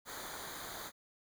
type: noise with comb filter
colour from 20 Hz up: pink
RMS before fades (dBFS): -45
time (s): 0.05-0.92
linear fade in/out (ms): 50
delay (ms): 0.37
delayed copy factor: -0.8
effects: none